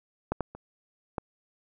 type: clicks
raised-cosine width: 1 ms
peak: -13 / -14 / -28 / -16 dBFS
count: 4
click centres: 0.32 / 0.407 / 0.55 / 1.182 s
effects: none